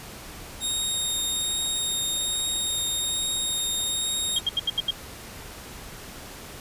20% pulse tone with vibrato, 3718 Hz, A#7, 5 cents flat, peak -19 dBFS, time 0.6-4.41 s, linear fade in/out 50 ms, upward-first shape triangle, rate 1.2 Hz, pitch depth 11 cents each way
sine tone bursts, 3224 Hz, G7, 48 cents sharp, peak -20 dBFS, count 6, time 4.36-4.908 s, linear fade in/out 5 ms, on 28 ms, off 76 ms
effects pink hiss -41 dBFS RMS until 6.6 s + resampled to 32000 Hz

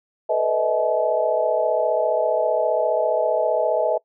sine tone cluster, 436 / 494.9 / 605 / 640 / 856 Hz, A4 / B4 / D#5 / D#5 / A5, -16 / +4 / -49 / +49 / -48 cents, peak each -28 / -24 / -27 / -20 / -27 dBFS, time 0.29-3.98 s, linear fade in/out 10 ms, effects noise-tail reverb RT60 0.1 s tail -22 dB re dry

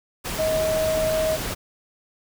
sine tone in noise, 632 Hz, D#5, 27 cents sharp, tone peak -20 dBFS, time 0.38-1.37 s, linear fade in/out 20 ms, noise pink, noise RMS -29 dBFS, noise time 0.24-1.55 s, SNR +6 dB, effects none

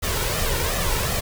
pink noise with flanger, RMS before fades -23 dBFS, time 0.02-1.21 s, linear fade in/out 20 ms, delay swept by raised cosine 1.6 to 2.17 ms, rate 2.7 Hz, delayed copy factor +0.6, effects none

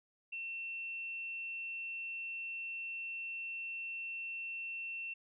sine tone, 2700 Hz, E7, 41 cents sharp, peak -39 dBFS, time 0.32-5.14 s, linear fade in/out 10 ms, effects none

